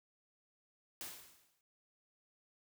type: noise with exponential decay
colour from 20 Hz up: white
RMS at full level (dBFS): -43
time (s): 1.01-1.61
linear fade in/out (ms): 1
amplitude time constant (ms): 130
effects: none